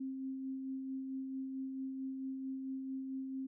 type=tone with tremolo; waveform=sine; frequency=265.4 Hz; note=C4; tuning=25 cents sharp; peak=-37 dBFS; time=0-3.47 s; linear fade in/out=10 ms; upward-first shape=sine; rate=4.5 Hz; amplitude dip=30%; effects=none